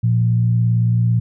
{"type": "tone pair together", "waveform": "sine", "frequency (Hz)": [116.54, 174.61], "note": ["A#2", "F3"], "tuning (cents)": [0, 0], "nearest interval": "perfect fifth", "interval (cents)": 700, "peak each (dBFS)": [-13, -22], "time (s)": [0.03, 1.2], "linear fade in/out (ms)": 10, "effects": []}